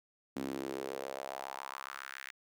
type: tone with high-pass filter sweep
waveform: sawtooth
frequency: 67.2 Hz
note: C2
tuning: 47 cents sharp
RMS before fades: -42 dBFS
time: 0.36-2.31 s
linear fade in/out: 5 ms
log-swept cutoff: 250 to 1900 Hz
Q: 3
effects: none